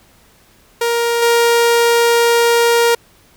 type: tone with level steps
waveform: sawtooth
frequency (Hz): 469.3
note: A#4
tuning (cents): +12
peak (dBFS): -10 / -6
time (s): 0.81-2.95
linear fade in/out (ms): 5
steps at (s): 1.22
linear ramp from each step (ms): 5
effects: pink hiss -50 dBFS RMS until 3.36 s